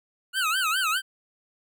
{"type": "tone with vibrato", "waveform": "25% pulse", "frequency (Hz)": 1400, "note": "F6", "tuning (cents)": 4, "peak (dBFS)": -19, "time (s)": [0.33, 1.02], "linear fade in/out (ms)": 50, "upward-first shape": "sine", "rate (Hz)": 4.9, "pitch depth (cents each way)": 200, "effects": []}